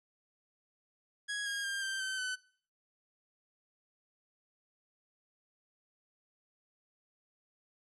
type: tone with pitch steps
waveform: sawtooth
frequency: 1661.2 / 1629.8 / 1599.1 / 1568.9 / 1539.2 / 1510.2 Hz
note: G#6 / G#6 / G6 / G6 / G6 / F#6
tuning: 0 / -33 / +34 / +1 / -32 / +35 cents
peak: -31 dBFS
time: 1.28-2.36 s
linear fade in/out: 20 ms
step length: 180 ms
effects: noise-tail reverb RT60 0.5 s tail -20 dB re dry + resampled to 24000 Hz